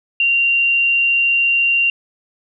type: tone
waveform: sine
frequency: 2767 Hz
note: F7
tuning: 17 cents flat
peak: -12 dBFS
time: 0.2-1.9 s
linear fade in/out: 2 ms
effects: none